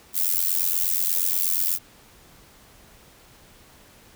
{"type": "noise with amplitude modulation", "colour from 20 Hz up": "violet", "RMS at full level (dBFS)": -19, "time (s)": [0.13, 1.79], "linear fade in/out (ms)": 50, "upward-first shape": "sine", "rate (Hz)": 88.4, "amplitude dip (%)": 95, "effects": ["pink hiss -52 dBFS RMS until 4.15 s"]}